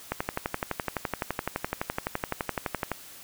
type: click train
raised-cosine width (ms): 0.5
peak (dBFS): -12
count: 34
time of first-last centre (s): 0.12-2.917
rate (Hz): 11.8
effects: white hiss -47 dBFS RMS until 3.23 s